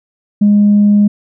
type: tone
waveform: sine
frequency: 206.1 Hz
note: G#3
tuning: 13 cents flat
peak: -4 dBFS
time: 0.41-1.08 s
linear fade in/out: 10 ms
effects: tanh soft clip ceiling -2 dBFS